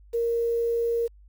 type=tone with quantisation; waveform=sine; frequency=466.2 Hz; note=A#4; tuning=in tune; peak=-22 dBFS; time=0.13-1.08 s; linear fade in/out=20 ms; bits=8; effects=added 50 Hz sine -49 dBFS peak until 1.28 s